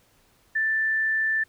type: tone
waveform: sine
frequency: 1767 Hz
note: A6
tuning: 7 cents sharp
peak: -21 dBFS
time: 0.55-1.44 s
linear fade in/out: 10 ms
effects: pink hiss -62 dBFS RMS until 1.48 s